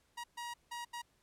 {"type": "tone bursts at uneven times", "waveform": "sawtooth", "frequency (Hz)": 952, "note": "A#5", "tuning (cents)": 36, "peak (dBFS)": -37, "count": 4, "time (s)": [[0.17, 0.24], [0.37, 0.54], [0.71, 0.85], [0.93, 1.02]], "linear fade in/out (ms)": 10, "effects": ["pink hiss -73 dBFS RMS until 1.22 s", "low-pass 12000 Hz 12 dB/octave"]}